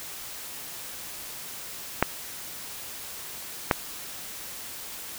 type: clicks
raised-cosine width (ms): 0.5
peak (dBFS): -3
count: 2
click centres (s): 2.026 / 3.712
effects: white hiss -39 dBFS RMS until 5.18 s